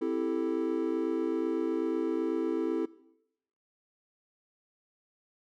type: chord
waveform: triangle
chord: A minor seventh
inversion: first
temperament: equal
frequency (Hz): 261.6 / 329.6 / 392 / 440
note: C4 / E4 / G4 / A4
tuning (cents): 0 / 0 / 0 / 0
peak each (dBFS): -33 / -29 / -34 / -32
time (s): 0.01-2.86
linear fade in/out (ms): 10
effects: noise-tail reverb RT60 0.8 s tail -19 dB re dry